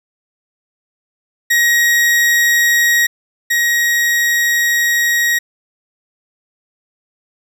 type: tone pair in turn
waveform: 40% pulse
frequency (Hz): 1892 / 1892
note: A#6 / A#6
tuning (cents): +25 / +25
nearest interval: unison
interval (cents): 0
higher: neither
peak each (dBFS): -9 / -11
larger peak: first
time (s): 1.5-3.07 / 3.5-5.39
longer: second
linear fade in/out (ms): 10
effects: none